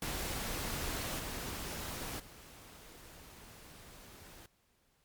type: noise with level steps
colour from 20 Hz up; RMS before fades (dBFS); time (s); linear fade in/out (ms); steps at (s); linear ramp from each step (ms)
pink; -38 / -41 / -54; 0.02-4.46; 2; 1.19 / 2.19; 10
effects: pink hiss -73 dBFS RMS until 5.04 s + MP3 96 kbps